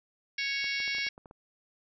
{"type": "harmonic tone", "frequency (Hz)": 554, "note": "C#5", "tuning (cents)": -1, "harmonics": [3, 4, 5, 6, 7, 8, 9, 10], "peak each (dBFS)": [-39, -32, -40, -42, -42, -41, -43, -39], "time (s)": [0.38, 1.09], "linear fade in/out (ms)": 5}
{"type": "clicks", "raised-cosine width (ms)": 1, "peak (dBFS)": -35, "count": 9, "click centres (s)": [0.643, 0.802, 0.878, 0.949, 0.984, 1.067, 1.179, 1.258, 1.311]}
{"effects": []}